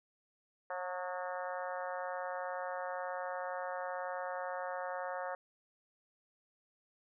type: harmonic tone with a mistuned harmonic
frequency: 181.1 Hz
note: F#3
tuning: 37 cents flat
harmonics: 3 / 4 / 5 / 6 / 7 / 8 / 9 / 10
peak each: -41 / -43 / -45 / -47 / -48 / -49 / -50 / -51 dBFS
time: 0.7-5.35 s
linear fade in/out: 2 ms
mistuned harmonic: 6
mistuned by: +46 cents
effects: none